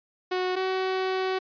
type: tone pair in turn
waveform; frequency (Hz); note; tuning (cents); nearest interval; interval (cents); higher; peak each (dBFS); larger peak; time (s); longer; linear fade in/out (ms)
sawtooth; 367.5 / 376.3; F#4 / F#4; -12 / +29; unison; 41; second; -21; neither; 0.31-0.56 / 0.56-1.39; second; 10
effects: resampled to 11025 Hz